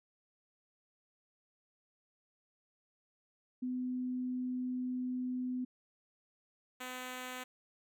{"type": "tone pair in turn", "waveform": ["sine", "5% pulse"], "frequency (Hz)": [252.1, 253.4], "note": ["B3", "B3"], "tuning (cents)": [36, 45], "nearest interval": "unison", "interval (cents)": 9, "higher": "second", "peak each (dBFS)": [-34, -30], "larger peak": "second", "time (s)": [[3.62, 5.65], [6.8, 7.44]], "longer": "first", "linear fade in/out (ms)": 10, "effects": []}